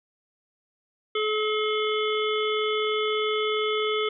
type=harmonic tone with a mistuned harmonic; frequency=428.5 Hz; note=A4; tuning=46 cents flat; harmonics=1 / 3 / 5 / 7 / 8; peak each=-25 / -30 / -32 / -33 / -34 dBFS; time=1.15-4.09 s; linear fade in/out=5 ms; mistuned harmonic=7; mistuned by=+27 cents; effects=none